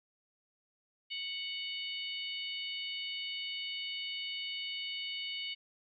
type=harmonic tone; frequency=740 Hz; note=F#5; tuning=in tune; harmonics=3 / 4 / 5 / 6; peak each=-43 / -39 / -46 / -47 dBFS; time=1.1-5.55 s; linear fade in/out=20 ms; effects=none